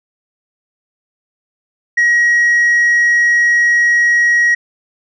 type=tone; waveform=sine; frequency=1900 Hz; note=A#6; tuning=33 cents sharp; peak=-6 dBFS; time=1.97-4.55 s; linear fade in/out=10 ms; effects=tanh soft clip ceiling -7 dBFS